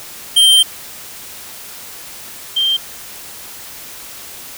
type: tone pair in turn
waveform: square / sine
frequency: 3148 / 3161 Hz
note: G7 / G7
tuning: +7 / +14 cents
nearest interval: unison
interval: 7 cents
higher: second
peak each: -7 / -12 dBFS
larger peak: first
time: 0.36-0.63 / 2.56-2.77 s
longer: first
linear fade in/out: 10 ms
effects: white hiss -33 dBFS RMS until 4.57 s